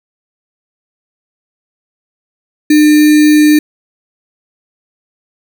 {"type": "tone with sample-and-hold", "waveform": "sine", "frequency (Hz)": 301.9, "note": "D4", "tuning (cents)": 48, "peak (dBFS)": -3, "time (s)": [2.7, 3.59], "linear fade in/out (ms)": 5, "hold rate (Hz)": 2100, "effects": []}